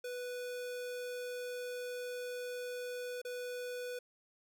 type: tone with dropouts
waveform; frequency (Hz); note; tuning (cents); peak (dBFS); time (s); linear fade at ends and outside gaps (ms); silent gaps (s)
square; 493.9; B4; 0; -40; 0.04-3.99; 5; 3.217-3.249
effects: none